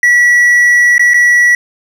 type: tone with dropouts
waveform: triangle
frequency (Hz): 1941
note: B6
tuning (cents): -31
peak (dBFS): -3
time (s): 0.03-1.55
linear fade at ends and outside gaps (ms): 2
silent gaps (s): 0.981-0.994 / 1.136-1.142
effects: none